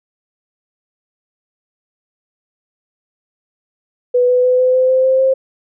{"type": "tone with pitch steps", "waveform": "sine", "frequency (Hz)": [493.9, 498.8, 503.7, 508.7, 513.7, 518.8, 523.9, 529], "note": ["B4", "B4", "B4", "C5", "C5", "C5", "C5", "C5"], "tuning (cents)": [0, 17, 34, -49, -32, -15, 2, 19], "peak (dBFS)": -9, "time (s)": [4.14, 5.34], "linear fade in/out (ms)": 10, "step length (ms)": 150, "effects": []}